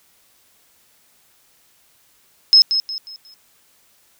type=tone with echo; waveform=sine; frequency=5170 Hz; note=E8; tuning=34 cents flat; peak=-6 dBFS; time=2.53-2.62 s; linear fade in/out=0 ms; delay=180 ms; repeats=4; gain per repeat=-9 dB; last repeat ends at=3.34 s; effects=white hiss -57 dBFS RMS until 4.19 s